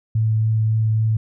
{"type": "tone with vibrato", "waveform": "sine", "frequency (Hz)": 110.1, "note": "A2", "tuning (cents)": 2, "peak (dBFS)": -15, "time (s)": [0.15, 1.17], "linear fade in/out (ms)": 5, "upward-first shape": "triangle", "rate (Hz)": 3.6, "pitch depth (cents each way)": 10, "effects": []}